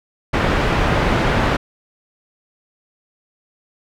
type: low-pass noise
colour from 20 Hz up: pink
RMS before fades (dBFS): -17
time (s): 0.33-1.57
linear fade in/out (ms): 10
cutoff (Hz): 2300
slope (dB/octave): 12
effects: none